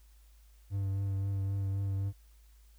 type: tone with vibrato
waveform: triangle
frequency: 98 Hz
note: G2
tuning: in tune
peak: -28 dBFS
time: 0.7-2.13 s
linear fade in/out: 50 ms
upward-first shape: triangle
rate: 3.8 Hz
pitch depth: 23 cents each way
effects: added 53 Hz sine -56 dBFS peak until 2.78 s + white hiss -69 dBFS RMS until 2.78 s